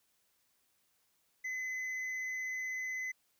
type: tone with hard clipping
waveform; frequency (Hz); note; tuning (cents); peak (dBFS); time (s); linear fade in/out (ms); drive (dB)
sine; 2029; B6; +46; -37; 1.44-3.12; 10; 4
effects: white hiss -75 dBFS RMS until 3.39 s